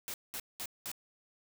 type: noise bursts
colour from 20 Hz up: white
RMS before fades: -40 dBFS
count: 4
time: 0.08-0.916 s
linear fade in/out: 0 ms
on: 59 ms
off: 200 ms
effects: none